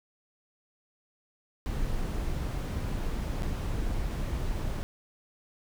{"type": "noise with dropouts", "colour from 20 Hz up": "brown", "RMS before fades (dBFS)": -31, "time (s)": [1.66, 4.83], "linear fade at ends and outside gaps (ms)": 0, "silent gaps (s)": [3.422, 3.432], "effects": []}